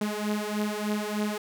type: beating tone pair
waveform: sawtooth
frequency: 208.7 / 212 Hz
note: G#3 / G#3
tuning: +9 / +36 cents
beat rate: 3.3 Hz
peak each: -26 / -27 dBFS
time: 0.01-1.38 s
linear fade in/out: 5 ms
effects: none